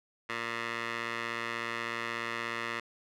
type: tone with band-pass filter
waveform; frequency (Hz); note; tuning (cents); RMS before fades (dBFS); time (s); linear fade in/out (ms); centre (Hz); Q
15% pulse; 116.54; A#2; 0; -36; 0.29-2.8; 5; 1900; 1.6
effects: none